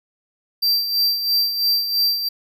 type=tone with tremolo; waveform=square; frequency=4699 Hz; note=D8; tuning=in tune; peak=-15 dBFS; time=0.62-2.29 s; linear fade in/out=10 ms; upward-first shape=sine; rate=3 Hz; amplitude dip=60%; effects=none